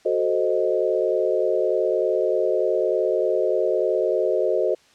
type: chord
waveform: sine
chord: F# diminished seventh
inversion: none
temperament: equal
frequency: 370 / 440 / 523.3 / 622.3 Hz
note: F#4 / A4 / C5 / Eb5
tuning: 0 / 0 / 0 / 0 cents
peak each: -24 dBFS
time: 0.05-4.75 s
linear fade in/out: 10 ms
effects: white hiss -56 dBFS RMS until 4.94 s + low-pass 6000 Hz 12 dB/octave